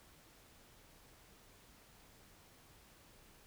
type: silence
effects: pink hiss -63 dBFS RMS until 3.46 s